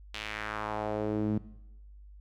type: tone with band-pass filter sweep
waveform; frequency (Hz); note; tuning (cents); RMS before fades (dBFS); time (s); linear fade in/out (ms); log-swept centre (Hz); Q
sawtooth; 106.6; G#2; +46; -33; 0.14-1.38; 0; 3200 to 220; 1.9
effects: noise-tail reverb RT60 0.9 s tail -18 dB re dry + added 50 Hz sine -48 dBFS peak until 2.2 s